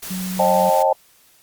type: noise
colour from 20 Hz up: white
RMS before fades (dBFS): -32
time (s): 0.02-0.83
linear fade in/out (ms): 10
type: tone with vibrato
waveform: sine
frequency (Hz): 185.2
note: F#3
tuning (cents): +2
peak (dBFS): -24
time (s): 0.1-0.7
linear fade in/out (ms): 10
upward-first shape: square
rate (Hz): 13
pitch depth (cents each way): 9
type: chord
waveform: sine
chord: A half-diminished seventh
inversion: first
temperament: equal with one note detuned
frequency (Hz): 536.1 / 622.3 / 784 / 880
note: C5 / Eb5 / G5 / A5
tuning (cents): +42 / 0 / 0 / 0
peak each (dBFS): -19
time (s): 0.39-0.93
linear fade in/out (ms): 5
effects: white hiss -54 dBFS RMS until 1.42 s + Opus 48 kbps